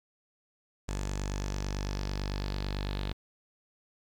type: tone with low-pass filter sweep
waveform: sawtooth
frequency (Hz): 49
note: G1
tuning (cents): 0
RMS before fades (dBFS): -34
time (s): 0.88-3.13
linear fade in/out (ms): 10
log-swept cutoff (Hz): 7500 to 3800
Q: 3.6
effects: 9-bit